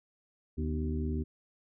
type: harmonic tone with a mistuned harmonic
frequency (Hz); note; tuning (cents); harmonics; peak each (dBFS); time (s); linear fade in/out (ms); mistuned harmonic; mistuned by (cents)
76.7; D#2; -24; 1 / 2 / 3 / 4 / 5; -32 / -39 / -36 / -42 / -41; 0.57-1.24; 20; 3; +89
effects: none